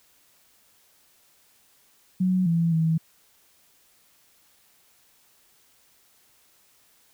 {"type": "tone with pitch steps", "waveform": "sine", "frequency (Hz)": [184.5, 167.2, 161.6], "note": ["F#3", "E3", "E3"], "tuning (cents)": [-5, 25, -34], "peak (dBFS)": -19, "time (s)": [2.2, 2.98], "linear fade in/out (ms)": 10, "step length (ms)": 260, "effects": ["white hiss -61 dBFS RMS until 7.13 s"]}